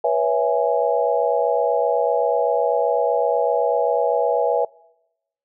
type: chord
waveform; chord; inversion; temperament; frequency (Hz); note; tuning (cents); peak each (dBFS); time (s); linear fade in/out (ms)
sine; C# minor seventh; third; equal with one note detuned; 486.5 / 554.4 / 659.3 / 830.6; B4 / C#5 / E5 / G#5; -26 / 0 / 0 / 0; -21 / -22 / -21 / -23; 0.04-4.65; 5
effects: noise-tail reverb RT60 0.9 s tail -24 dB re dry